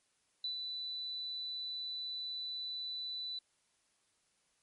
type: tone with ADSR envelope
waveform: sine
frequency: 3982 Hz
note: B7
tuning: 14 cents sharp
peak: -34 dBFS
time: 0.44-3.39 s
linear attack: 3 ms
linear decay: 110 ms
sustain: -4 dB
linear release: 5 ms
effects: white hiss -75 dBFS RMS until 4.62 s + MP3 48 kbps